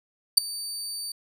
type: tone with ADSR envelope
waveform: 25% pulse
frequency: 4602 Hz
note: D8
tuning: 36 cents flat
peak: -4 dBFS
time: 0.37-1.12 s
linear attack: 10 ms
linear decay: 5 ms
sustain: -23 dB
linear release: 4 ms
effects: none

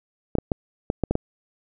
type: clicks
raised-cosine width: 2 ms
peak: -8 dBFS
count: 7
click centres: 0.353 / 0.385 / 0.518 / 0.901 / 1.037 / 1.11 / 1.154 s
effects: none

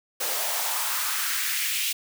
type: noise with high-pass filter sweep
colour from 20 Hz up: white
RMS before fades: -27 dBFS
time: 0.2-1.93 s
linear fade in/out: 10 ms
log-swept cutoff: 500 to 2800 Hz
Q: 2.2
effects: none

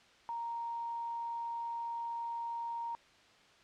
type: tone with quantisation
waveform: sine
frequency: 932.3 Hz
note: A#5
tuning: in tune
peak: -36 dBFS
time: 0.29-2.95 s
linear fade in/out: 0 ms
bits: 11
effects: white hiss -62 dBFS RMS until 3.63 s + low-pass 4000 Hz 12 dB/octave

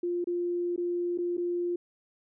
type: tone with dropouts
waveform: sine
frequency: 350 Hz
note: F4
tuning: 4 cents sharp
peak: -27 dBFS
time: 0.03-1.76 s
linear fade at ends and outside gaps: 5 ms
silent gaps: 0.243-0.271 / 0.762-0.777 / 1.177-1.185 / 1.37-1.378 s
effects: none

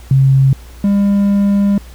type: tone pair in turn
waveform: sine / triangle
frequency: 134.7 / 200.8 Hz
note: C#3 / G3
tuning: -49 / +42 cents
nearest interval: perfect fifth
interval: 691 cents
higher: second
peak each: -6 / -7 dBFS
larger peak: first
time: 0.11-0.53 / 0.84-1.78 s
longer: second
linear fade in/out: 2 ms
effects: added 60 Hz sine -33 dBFS peak until 1.94 s + pink hiss -42 dBFS RMS until 1.94 s

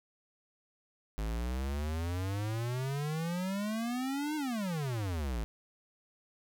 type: exponential two-way sweep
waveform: square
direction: up then down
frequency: 51.91 to 311.3 to 51.91 Hz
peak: -33 dBFS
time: 1.18-5.44 s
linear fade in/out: 0 ms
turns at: 4.36 s
effects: none

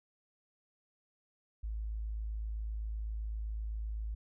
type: tone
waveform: sine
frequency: 53.9 Hz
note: A1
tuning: 35 cents flat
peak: -35 dBFS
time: 1.63-4.15 s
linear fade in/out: 10 ms
effects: none

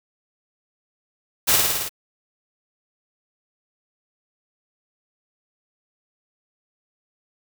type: noise with echo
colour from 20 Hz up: white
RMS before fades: -17 dBFS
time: 1.47-1.57 s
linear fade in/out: 20 ms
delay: 54 ms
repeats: 6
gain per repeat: -2 dB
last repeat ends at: 1.894 s
effects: none

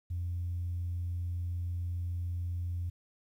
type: tone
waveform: sine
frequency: 87.31 Hz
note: F2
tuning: in tune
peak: -31 dBFS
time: 0.1-2.9 s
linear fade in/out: 10 ms
effects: tanh soft clip ceiling -28 dBFS + 11-bit

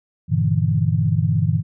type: chord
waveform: sine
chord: E half-diminished seventh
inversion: first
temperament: just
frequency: 98.89 / 118.67 / 148.33 / 164.81 Hz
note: G2 / Bb2 / D3 / E3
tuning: +16 / +31 / +18 / 0 cents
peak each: -21 dBFS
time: 0.28-1.63 s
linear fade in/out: 50 ms
effects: none

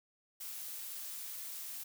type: noise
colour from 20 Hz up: blue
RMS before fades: -44 dBFS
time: 0.4-1.84 s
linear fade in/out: 10 ms
effects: none

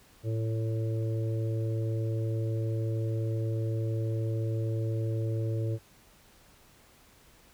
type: harmonic tone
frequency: 111.7 Hz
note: A2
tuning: 27 cents sharp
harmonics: 1 / 3 / 4 / 5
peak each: -28 / -38 / -40 / -42 dBFS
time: 0.23-5.79 s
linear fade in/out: 50 ms
effects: pink hiss -59 dBFS RMS until 7.53 s

